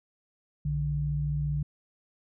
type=tone pair together; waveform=sine; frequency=61.5 / 146.95 Hz; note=B1 / D3; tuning=-7 / +1 cents; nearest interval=octave + minor third; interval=1508 cents; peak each=-33 / -27 dBFS; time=0.65-1.63 s; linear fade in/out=5 ms; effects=none